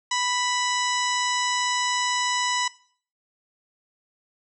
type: harmonic tone with a mistuned harmonic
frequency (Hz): 987.8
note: B5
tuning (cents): 0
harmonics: 1 / 2 / 3 / 4 / 5 / 6 / 7 / 8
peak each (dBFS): -26 / -29 / -31 / -32 / -33 / -34 / -34 / -35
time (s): 0.11-2.68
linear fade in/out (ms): 5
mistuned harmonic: 5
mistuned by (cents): +66
effects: noise-tail reverb RT60 0.5 s tail -20 dB re dry